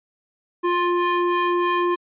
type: ring-modulated tone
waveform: square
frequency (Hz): 350.7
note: F4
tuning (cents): +7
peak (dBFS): -16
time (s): 0.63-1.96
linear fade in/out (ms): 20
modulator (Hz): 703
effects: resampled to 8000 Hz